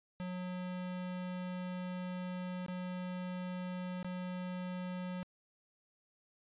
square tone with dropouts, 181.6 Hz, F#3, 32 cents flat, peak -39 dBFS, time 0.2-5.23 s, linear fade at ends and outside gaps 0 ms, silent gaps 2.663-2.683 / 4.029-4.046 s, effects resampled to 8000 Hz

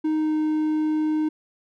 triangle tone with pitch glide, 311.1 to 308.8 Hz, D#4 to D#4, 0 to -13 cents, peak -18 dBFS, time 0.04-1.29 s, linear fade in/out 10 ms, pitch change -13 cents, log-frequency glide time 0.16-0.34 s, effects none

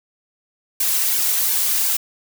blue noise with flanger, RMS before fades -19 dBFS, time 0.8-1.97 s, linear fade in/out 5 ms, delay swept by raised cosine 1.5 to 3.7 ms, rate 2.8 Hz, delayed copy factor -0.95, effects none

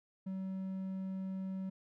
triangle tone, 190 Hz, F#3, 46 cents sharp, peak -35 dBFS, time 0.26-1.7 s, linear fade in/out 10 ms, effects none

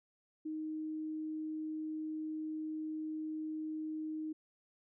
sine tone, 311.7 Hz, D#4, 3 cents sharp, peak -37 dBFS, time 0.45-4.33 s, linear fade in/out 10 ms, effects none

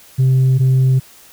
sine tone pair in turn, 130.81 / 130.81 Hz, C3 / C3, 0 / 0 cents, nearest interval unison, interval 0 cents, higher neither, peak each -7 dBFS, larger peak neither, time 0.18-0.59 / 0.59-1 s, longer neither, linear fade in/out 20 ms, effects tanh soft clip ceiling -8 dBFS + white hiss -44 dBFS RMS until 1.32 s

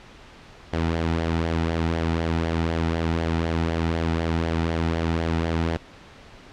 sawtooth tone with flanger, 82.41 Hz, E2, in tune, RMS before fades -24 dBFS, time 0.73-5.77 s, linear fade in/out 0 ms, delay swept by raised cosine 0.77 to 1.87 ms, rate 4 Hz, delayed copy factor -0.5, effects pink hiss -46 dBFS RMS until 6.52 s + low-pass 4000 Hz 12 dB/octave

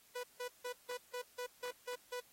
sawtooth tone bursts, 493.5 Hz, B4, 1 cent flat, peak -36 dBFS, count 9, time 0.15-2.204 s, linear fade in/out 10 ms, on 86 ms, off 160 ms, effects white hiss -66 dBFS RMS until 2.32 s + AAC 48 kbps

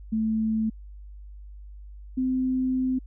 sine tone pair in turn, 220 / 257.9 Hz, A3 / C4, 0 / -25 cents, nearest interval minor third, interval 275 cents, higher second, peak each -22 dBFS, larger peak neither, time 0.12-0.7 / 2.17-2.99 s, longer second, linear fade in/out 10 ms, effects added 50 Hz sine -40 dBFS peak until 3.06 s

